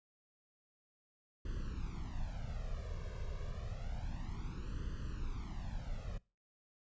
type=noise with flanger; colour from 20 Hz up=brown; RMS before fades=-41 dBFS; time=1.45-6.18 s; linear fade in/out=5 ms; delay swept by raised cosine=0.65 to 1.85 ms; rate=0.29 Hz; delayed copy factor=+0.95; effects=noise-tail reverb RT60 0.3 s tail -23 dB re dry + resampled to 16000 Hz